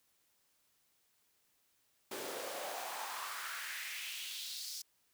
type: noise with high-pass filter sweep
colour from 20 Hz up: pink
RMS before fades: -43 dBFS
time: 2.11-4.82 s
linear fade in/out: 5 ms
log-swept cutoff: 350 to 5400 Hz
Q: 2.9
effects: white hiss -75 dBFS RMS until 5.13 s